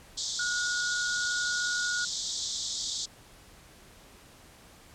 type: band-pass noise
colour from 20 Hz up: pink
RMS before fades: -34 dBFS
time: 0.17-3.06 s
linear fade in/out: 10 ms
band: 3400 to 7800 Hz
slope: 96 dB/octave
type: tone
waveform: sine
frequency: 1446 Hz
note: F#6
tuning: 40 cents flat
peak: -29 dBFS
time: 0.39-2.05 s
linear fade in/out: 5 ms
effects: pink hiss -54 dBFS RMS until 4.94 s + low-pass 12000 Hz 12 dB/octave